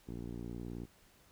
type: tone with low-pass filter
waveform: 10% pulse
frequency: 58.9 Hz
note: A#1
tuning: 19 cents sharp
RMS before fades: -43 dBFS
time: 0.07-0.86 s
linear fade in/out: 20 ms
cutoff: 380 Hz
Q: 1.2
effects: pink hiss -65 dBFS RMS until 1.31 s